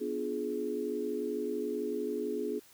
sine chord, B diminished seventh, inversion none, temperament equal with one note detuned, 246.9 / 293.7 / 349.2 / 420.6 Hz, B3 / D4 / F4 / Ab4, 0 / 0 / 0 / +22 cents, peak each -39 / -39 / -39 / -34 dBFS, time 0-2.6 s, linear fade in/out 20 ms, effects white hiss -59 dBFS RMS until 2.73 s

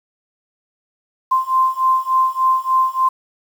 sine beating tone pair, 1042 / 1045.4 Hz, C6 / C6, -7 / -2 cents, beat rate 3.4 Hz, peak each -17 / -16 dBFS, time 1.31-3.09 s, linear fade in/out 10 ms, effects 7-bit

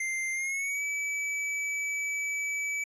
square tone with pitch glide, 2093 to 2296 Hz, C7 to D7, 0 to -40 cents, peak -30 dBFS, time 0-2.84 s, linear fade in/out 5 ms, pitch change +160 cents, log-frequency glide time 0.33-0.83 s, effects resampled to 24000 Hz

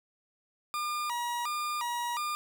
40% pulse tone with vibrato, 1074 Hz, C6, 45 cents sharp, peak -30 dBFS, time 0.74-2.35 s, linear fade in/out 0 ms, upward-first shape square, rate 1.4 Hz, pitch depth 200 cents each way, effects 10-bit

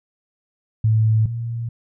sine tone pair in turn, 110 / 116.54 Hz, A2 / A#2, 0 / 0 cents, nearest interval minor second, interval 100 cents, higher second, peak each -13 / -23 dBFS, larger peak first, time 0.84-1.26 / 1.26-1.69 s, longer second, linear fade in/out 5 ms, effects none

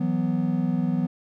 triangle chord, E suspended second, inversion none, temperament equal, 164.81 / 185 / 246.9 Hz, E3 / F#3 / B3, 0 / 0 / 0 cents, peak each -24 dBFS, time 0-1.07 s, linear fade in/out 10 ms, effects none

